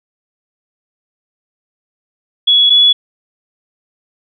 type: tone pair in turn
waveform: sine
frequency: 3375 / 3398 Hz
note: G#7 / G#7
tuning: +27 / +39 cents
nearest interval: unison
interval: 12 cents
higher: second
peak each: -6 / -5 dBFS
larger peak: second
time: 2.47-2.7 / 2.7-2.93 s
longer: neither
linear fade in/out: 10 ms
effects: none